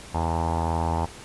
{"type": "tone with low-pass filter", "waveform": "sawtooth", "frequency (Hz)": 82.41, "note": "E2", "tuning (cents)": 0, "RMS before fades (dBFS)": -25, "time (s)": [0.14, 1.06], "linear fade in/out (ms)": 10, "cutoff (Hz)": 880, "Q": 7.3, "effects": ["pink hiss -43 dBFS RMS until 1.24 s", "resampled to 24000 Hz"]}